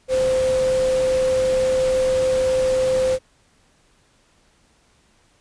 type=tone in noise; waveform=sine; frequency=518 Hz; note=C5; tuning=17 cents flat; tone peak=-16 dBFS; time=0.08-3.19 s; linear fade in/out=50 ms; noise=pink; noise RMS=-31 dBFS; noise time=0.08-3.19 s; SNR=+12 dB; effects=pink hiss -59 dBFS RMS until 5.4 s + resampled to 22050 Hz